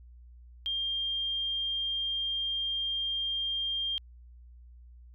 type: tone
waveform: sine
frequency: 3200 Hz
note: G7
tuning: 35 cents sharp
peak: -29 dBFS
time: 0.66-3.98 s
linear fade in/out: 0 ms
effects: added 60 Hz sine -49 dBFS peak until 5.14 s